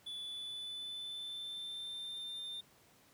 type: tone with pitch glide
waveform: triangle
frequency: 3457 to 3598 Hz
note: A7 to A7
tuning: -31 to +38 cents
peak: -40 dBFS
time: 0.06-2.61 s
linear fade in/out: 10 ms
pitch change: +69 cents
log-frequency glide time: 0.16-2.22 s
effects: pink hiss -65 dBFS RMS until 3.13 s + high-pass 100 Hz 12 dB/octave